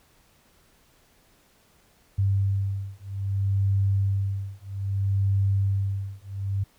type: beating tone pair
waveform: sine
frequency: 98 / 98.62 Hz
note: G2 / G2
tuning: 0 / +11 cents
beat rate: 0.62 Hz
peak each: -25 dBFS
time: 2.18-6.64 s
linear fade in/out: 10 ms
effects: pink hiss -61 dBFS RMS until 6.78 s